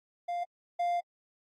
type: tone pair in turn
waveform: triangle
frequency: 698.5 / 698.5 Hz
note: F5 / F5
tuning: 0 / 0 cents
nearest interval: unison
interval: 0 cents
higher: neither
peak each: -29 / -25 dBFS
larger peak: second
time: 0.28-0.44 / 0.79-1 s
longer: second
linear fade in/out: 10 ms
effects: AAC 32 kbps